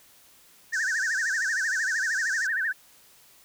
sine tone with vibrato, 1676 Hz, G#6, 15 cents sharp, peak -24 dBFS, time 0.72-2.73 s, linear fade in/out 20 ms, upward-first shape sine, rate 13 Hz, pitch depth 190 cents each way
pink band-pass noise, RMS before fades -39 dBFS, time 0.73-2.47 s, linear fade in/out 5 ms, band 5200 to 7400 Hz, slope 48 dB/octave
effects white hiss -56 dBFS RMS until 3.44 s

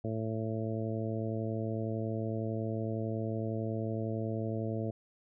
harmonic tone, 110.9 Hz, A2, 14 cents sharp, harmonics 1 / 2 / 3 / 4 / 5 / 6, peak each -35 / -38 / -40 / -41 / -42 / -43 dBFS, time 0.04-4.91 s, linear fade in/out 5 ms, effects none

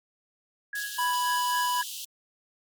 sine tone with tremolo, 1661.2 Hz, G#6, in tune, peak -29 dBFS, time 0.73-1.83 s, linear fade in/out 2 ms, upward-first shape sine, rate 3.8 Hz, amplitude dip 80%
pink high-pass noise, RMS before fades -38 dBFS, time 0.75-2.05 s, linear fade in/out 5 ms, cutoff 2800 Hz, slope 96 dB/octave
square tone, 987.8 Hz, B5, in tune, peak -26 dBFS, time 0.98-1.82 s, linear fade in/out 10 ms
effects Opus 48 kbps

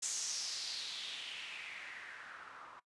blue noise with low-pass filter sweep, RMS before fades -44 dBFS, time 0.02-2.8 s, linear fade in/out 10 ms, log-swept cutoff 7100 to 1100 Hz, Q 3.7, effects noise-tail reverb RT60 0.1 s tail -18 dB re dry + resampled to 24000 Hz

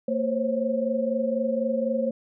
sine tone cluster, 229 / 521 / 545 Hz, A#3 / C5 / C#5, -31 / -7 / -29 cents, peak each -27 dBFS, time 0.08-2.11 s, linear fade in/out 5 ms, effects none

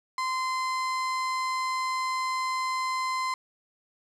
35% pulse tone, 1035 Hz, C6, 19 cents flat, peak -25 dBFS, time 0.18-3.34 s, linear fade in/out 2 ms, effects low-pass 7000 Hz 12 dB/octave + 10-bit

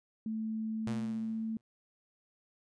sine tone with pitch glide, 220 to 222.4 Hz, A3 to A3, 0 to +19 cents, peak -33 dBFS, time 0.26-1.57 s, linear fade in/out 2 ms, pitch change +19 cents, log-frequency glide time 0.71-1.28 s
sawtooth tone with exponential decay, 118.6 Hz, A#2, 30 cents sharp, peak -31 dBFS, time 0.87-1.61 s, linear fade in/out 0 ms, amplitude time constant 160 ms
effects resampled to 22050 Hz

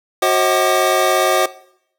square tone cluster, 369.4 / 538 / 635 / 752 / 1195 Hz, F#4 / C5 / D#5 / F#5 / D6, -3 / +48 / +35 / +28 / +30 cents, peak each -20 dBFS, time 0.22-1.46 s, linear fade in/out 5 ms, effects noise-tail reverb RT60 0.7 s tail -19 dB re dry

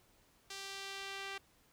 sawtooth tone with band-pass filter sweep, 392 Hz, G4, in tune, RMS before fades -45 dBFS, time 0.5-1.38 s, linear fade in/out 5 ms, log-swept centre 5000 to 2500 Hz, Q 1, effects pink hiss -69 dBFS RMS until 1.72 s

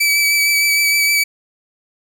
sawtooth tone with vibrato, 2299 Hz, D7, 37 cents flat, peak -9 dBFS, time 0-1.24 s, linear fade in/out 10 ms, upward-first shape sine, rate 6.5 Hz, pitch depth 17 cents each way, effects none

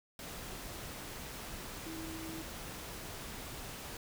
sine tone in noise, 322.7 Hz, E4, 37 cents flat, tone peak -43 dBFS, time 1.86-2.42 s, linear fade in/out 2 ms, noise pink, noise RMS -45 dBFS, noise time 0.19-3.97 s, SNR -1 dB, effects none

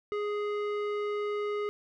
square tone with low-pass filter, 415.3 Hz, G#4, in tune, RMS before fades -32 dBFS, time 0.12-1.69 s, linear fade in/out 0 ms, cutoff 2100 Hz, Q 0.93, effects none

